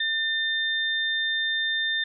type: tone pair together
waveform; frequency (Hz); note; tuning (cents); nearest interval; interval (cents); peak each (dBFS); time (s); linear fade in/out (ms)
sine; 1800 / 3600; A6 / A7; +39 / +39; octave; 1200; -26; 0-2.04; 5
effects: none